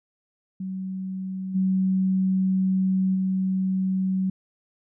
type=tone with level steps; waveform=sine; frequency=188.7 Hz; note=F#3; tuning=34 cents sharp; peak=-28 / -19 / -21 dBFS; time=0.6-4.3 s; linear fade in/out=5 ms; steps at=1.54 / 3.14 s; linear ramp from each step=20 ms; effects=none